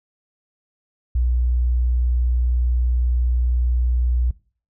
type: tone with tanh clipping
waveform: triangle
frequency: 61 Hz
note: B1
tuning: 21 cents flat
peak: -16 dBFS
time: 1.15-4.31 s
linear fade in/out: 5 ms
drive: 4 dB
effects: noise-tail reverb RT60 0.4 s tail -20 dB re dry